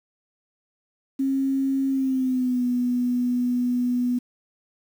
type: tone with pitch glide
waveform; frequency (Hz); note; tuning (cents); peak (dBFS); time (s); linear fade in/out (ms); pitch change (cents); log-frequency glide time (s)
sine; 270 to 246.2; C#4 to B3; -45 to -5; -20; 1.19-4.19; 10; -160; 1.9-2.64
effects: 8-bit